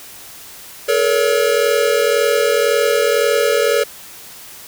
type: tone cluster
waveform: square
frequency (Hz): 432 / 473.9 / 564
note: A4 / A#4 / C#5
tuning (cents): -32 / +28 / +30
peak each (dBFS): -18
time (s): 0.88-3.84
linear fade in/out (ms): 10
effects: white hiss -37 dBFS RMS until 4.67 s